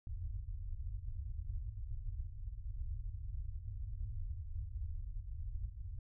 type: low-pass noise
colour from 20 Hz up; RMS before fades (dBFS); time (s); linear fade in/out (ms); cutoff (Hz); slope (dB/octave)
pink; -42; 0.07-5.99; 2; 110; 96
effects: none